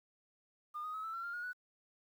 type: tone with pitch steps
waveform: sine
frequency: 1212 / 1246.8 / 1282.6 / 1319.4 / 1357.3 / 1396.2 / 1436.3 / 1477.6 Hz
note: D#6 / D#6 / E6 / E6 / F6 / F6 / F6 / F#6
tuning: -46 / +3 / -48 / +1 / -50 / -1 / +48 / -3 cents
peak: -38 dBFS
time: 0.74-1.532 s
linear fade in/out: 20 ms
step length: 99 ms
effects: tanh soft clip ceiling -35 dBFS + 11-bit